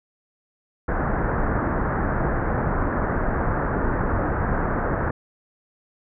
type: low-pass noise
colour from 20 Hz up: pink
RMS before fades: -23 dBFS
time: 0.88-5.11 s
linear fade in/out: 5 ms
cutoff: 1700 Hz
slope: 48 dB/octave
effects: none